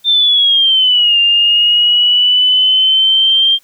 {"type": "linear two-way sweep", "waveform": "sine", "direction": "down then up", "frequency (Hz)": [3599, 2794, 3185], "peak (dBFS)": -7, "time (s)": [0.04, 3.59], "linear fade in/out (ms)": 50, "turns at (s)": 1.19, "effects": ["white hiss -52 dBFS RMS until 3.63 s"]}